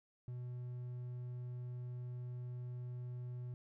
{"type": "tone", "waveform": "triangle", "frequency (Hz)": 123.47, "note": "B2", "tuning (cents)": 0, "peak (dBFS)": -40, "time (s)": [0.28, 3.54], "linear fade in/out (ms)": 0, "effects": []}